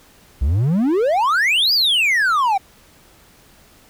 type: exponential two-way sweep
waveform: triangle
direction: up then down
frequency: 60 to 5000 to 748 Hz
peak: -12 dBFS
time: 0.41-2.58 s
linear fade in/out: 10 ms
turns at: 1.73 s
effects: pink hiss -50 dBFS RMS until 3.89 s